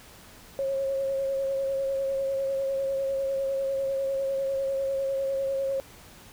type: tone with vibrato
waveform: sine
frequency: 543 Hz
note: C#5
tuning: 36 cents flat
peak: -25 dBFS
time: 0.59-5.8 s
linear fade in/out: 0 ms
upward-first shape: sine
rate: 10 Hz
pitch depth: 21 cents each way
effects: pink hiss -50 dBFS RMS until 6.32 s